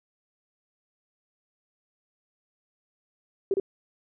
sine tone with echo, 390 Hz, G4, 9 cents flat, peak -20 dBFS, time 3.51-3.54 s, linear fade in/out 2 ms, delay 59 ms, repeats 1, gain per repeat -2 dB, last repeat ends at 3.599 s, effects none

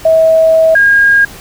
sine tone pair in turn, 645 / 1625.3 Hz, E5 / G#6, -38 / -38 cents, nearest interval octave + major third, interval 1600 cents, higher second, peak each -4 dBFS, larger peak neither, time 0.05-0.75 / 0.75-1.25 s, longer first, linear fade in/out 5 ms, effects pink hiss -32 dBFS RMS until 1.4 s

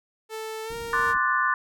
sawtooth tone with pitch glide, 440 to 464.3 Hz, A4 to A#4, 0 to -7 cents, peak -28 dBFS, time 0.29-1.15 s, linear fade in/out 50 ms, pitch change +93 cents, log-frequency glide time 0.64-0.75 s
pink low-pass noise, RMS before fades -44 dBFS, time 0.7-1.18 s, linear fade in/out 5 ms, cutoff 360 Hz, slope 96 dB/octave
sine chord, D dominant seventh, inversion third, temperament equal, 1046.5 / 1174.7 / 1480 / 1760 Hz, C6 / D6 / F#6 / A6, 0 / 0 / 0 / 0 cents, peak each -26 dBFS, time 0.93-1.54 s, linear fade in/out 2 ms
effects none

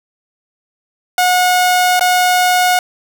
sawtooth tone with dropouts, 726 Hz, F#5, 33 cents flat, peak -6 dBFS, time 1.18-2.79 s, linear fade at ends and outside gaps 2 ms, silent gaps 1.995-2.009 s, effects none

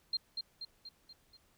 sine tone with echo, 4186 Hz, C8, in tune, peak -30 dBFS, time 0.13-0.17 s, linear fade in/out 5 ms, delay 240 ms, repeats 5, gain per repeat -5 dB, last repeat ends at 1.37 s, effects pink hiss -70 dBFS RMS until 1.57 s

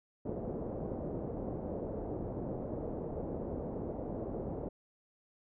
white low-pass noise, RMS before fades -39 dBFS, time 0.25-4.69 s, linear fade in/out 10 ms, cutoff 570 Hz, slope 24 dB/octave, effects none

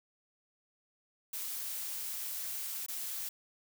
blue noise with dropouts, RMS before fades -39 dBFS, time 1.33-3.29 s, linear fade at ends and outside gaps 5 ms, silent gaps 2.863-2.883 s, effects none

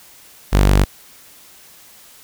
sawtooth tone, 48.97 Hz, G1, 1 cent flat, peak -6 dBFS, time 0.52-0.85 s, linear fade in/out 20 ms, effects white hiss -45 dBFS RMS until 2.23 s

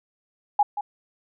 sine tone with echo, 826 Hz, G#5, 10 cents flat, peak -14 dBFS, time 0.59-0.63 s, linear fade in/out 5 ms, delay 180 ms, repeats 1, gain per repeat -11 dB, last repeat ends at 0.81 s, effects none

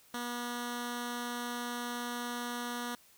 10% pulse tone with notch filter, 241.4 Hz, B3, 39 cents flat, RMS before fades -38 dBFS, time 0.14-2.95 s, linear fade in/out 2 ms, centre 590 Hz, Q 1.4, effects white hiss -62 dBFS RMS until 3.17 s

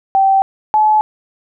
sine tone pair in turn, 776 / 857.4 Hz, G5 / A5, -18 / -45 cents, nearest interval major second, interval 173 cents, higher second, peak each -8 dBFS, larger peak neither, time 0.15-0.42 / 0.74-1.01 s, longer neither, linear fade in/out 0 ms, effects none

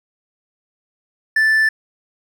triangle tone, 1760 Hz, A6, in tune, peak -10 dBFS, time 1.36-1.69 s, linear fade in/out 5 ms, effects none

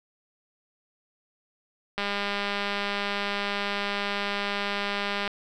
click train, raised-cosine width 0.3 ms, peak -13 dBFS, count 667, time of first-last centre 1.98-5.277 s, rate 202 Hz, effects none

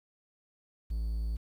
triangle tone, 55.3 Hz, A1, 9 cents sharp, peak -28 dBFS, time 0.9-1.37 s, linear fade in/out 10 ms, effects 10-bit

